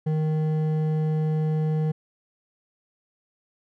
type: tone with hard clipping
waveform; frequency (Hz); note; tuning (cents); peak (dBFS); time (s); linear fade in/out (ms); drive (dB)
triangle; 155.56; D#3; 0; -23; 0.06-1.92; 10; 12
effects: none